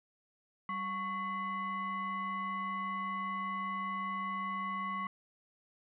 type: tone with frequency modulation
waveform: sine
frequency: 1108.7 Hz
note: C#6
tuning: in tune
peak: -34 dBFS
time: 0.69-5.07 s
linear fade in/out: 2 ms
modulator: 915 Hz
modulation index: 0.75
effects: none